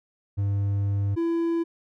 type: tone pair in turn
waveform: triangle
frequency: 100 / 334.7 Hz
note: G2 / E4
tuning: +35 / +26 cents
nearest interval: octave + major sixth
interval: 2091 cents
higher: second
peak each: -20 dBFS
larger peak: neither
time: 0.37-1.16 / 1.16-1.64 s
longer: first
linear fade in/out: 20 ms
effects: none